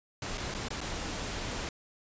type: noise with dropouts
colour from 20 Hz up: pink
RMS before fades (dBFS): -36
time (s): 0.22-1.69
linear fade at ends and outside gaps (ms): 2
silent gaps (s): 0.375-0.379 / 0.541-0.547 / 0.685-0.704 / 0.806-0.813
effects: resampled to 16000 Hz